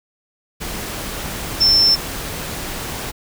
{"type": "tone in noise", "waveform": "sine", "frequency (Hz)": 5350, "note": "E8", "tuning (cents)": 25, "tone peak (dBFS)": -10, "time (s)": [1.6, 1.96], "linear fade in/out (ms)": 20, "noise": "pink", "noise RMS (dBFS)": -27, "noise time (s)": [0.6, 3.12], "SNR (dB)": 14, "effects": []}